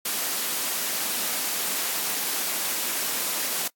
white high-pass noise, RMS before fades -27 dBFS, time 0.05-3.68 s, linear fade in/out 5 ms, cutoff 180 Hz, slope 24 dB/octave, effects noise-tail reverb RT60 0.1 s tail -24 dB re dry + AAC 64 kbps

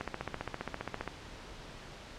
click train, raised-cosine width 0.5 ms, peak -20 dBFS, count 17, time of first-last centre 0.01-1.077 s, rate 15 Hz, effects pink hiss -48 dBFS RMS until 2.18 s + low-pass 5000 Hz 12 dB/octave

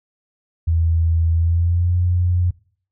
sine tone with pitch glide, 82.41 to 88.84 Hz, E2 to F2, 0 to +30 cents, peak -14 dBFS, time 0.67-2.51 s, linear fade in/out 10 ms, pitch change +130 cents, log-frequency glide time 1.33-1.97 s, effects noise-tail reverb RT60 0.5 s tail -22 dB re dry

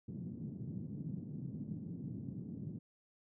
white band-pass noise, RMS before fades -44 dBFS, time 0.08-2.79 s, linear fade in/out 5 ms, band 120 to 220 Hz, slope 24 dB/octave, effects none

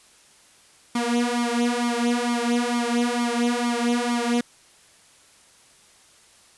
sawtooth tone with flanger, 239.3 Hz, A#3, 46 cents sharp, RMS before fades -23 dBFS, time 0.95-4.41 s, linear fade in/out 5 ms, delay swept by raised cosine 0.88 to 3.88 ms, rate 2.2 Hz, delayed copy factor +0.8, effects white hiss -54 dBFS RMS until 6.57 s + resampled to 24000 Hz

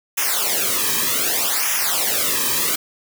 white noise with flanger, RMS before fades -20 dBFS, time 0.17-2.76 s, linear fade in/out 10 ms, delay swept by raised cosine 0.23 to 1.43 ms, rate 0.65 Hz, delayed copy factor -1, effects none

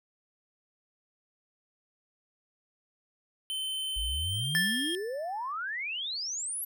square tone with pitch glide, 3074 to 3231 Hz, G7 to G#7, -35 to -48 cents, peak -32 dBFS, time 3.5-4.95 s, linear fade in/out 0 ms, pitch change +87 cents, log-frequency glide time 4.2-4.64 s
sine exponential sweep, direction up, 47.17 to 11960 Hz, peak -32 dBFS, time 3.96-6.65 s, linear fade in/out 10 ms
square tone with exponential decay, 1760 Hz, A6, in tune, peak -24 dBFS, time 4.55-5.52 s, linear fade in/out 0 ms, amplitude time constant 210 ms
effects none

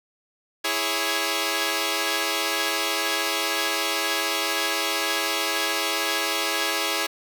5% pulse chord, C# minor, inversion first, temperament equal, 329.6 / 415.3 / 554.4 Hz, E4 / G#4 / C#5, 0 / 0 / 0 cents, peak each -16 dBFS, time 0.64-7.07 s, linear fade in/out 10 ms, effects none

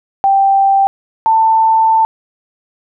sine tone pair in turn, 784 / 890.5 Hz, G5 / A5, 0 / +21 cents, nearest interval major second, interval 221 cents, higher second, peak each -7 dBFS, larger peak neither, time 0.24-0.87 / 1.26-2.05 s, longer second, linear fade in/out 0 ms, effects none

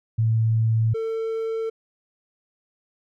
sine / triangle tone pair in turn, 112.1 / 448.4 Hz, A2 / A4, +33 / +33 cents, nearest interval 2 octaves, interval 2400 cents, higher second, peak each -17 / -22 dBFS, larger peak first, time 0.18-0.94 / 0.94-1.7 s, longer neither, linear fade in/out 10 ms, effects none

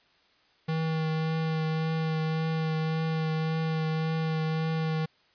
square tone with vibrato, 159.4 Hz, D#3, 42 cents sharp, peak -27 dBFS, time 0.68-5.06 s, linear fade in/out 10 ms, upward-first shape triangle, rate 1.8 Hz, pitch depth 16 cents each way, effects white hiss -64 dBFS RMS until 5.34 s + resampled to 11025 Hz

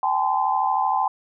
sine tone cluster, 782 / 855 / 1028 Hz, G5 / A5 / C6, -4 / -50 / -31 cents, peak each -23 dBFS, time 0.03-1.08 s, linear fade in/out 2 ms, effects none

